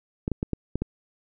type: clicks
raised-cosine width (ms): 3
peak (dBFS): -13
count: 6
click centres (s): 0.279 / 0.317 / 0.429 / 0.533 / 0.756 / 0.82
effects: none